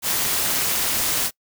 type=noise with amplitude modulation; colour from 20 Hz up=white; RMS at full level=-19 dBFS; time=0.02-1.31 s; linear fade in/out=50 ms; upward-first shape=sine; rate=296 Hz; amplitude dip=65%; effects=noise-tail reverb RT60 0.1 s tail -25 dB re dry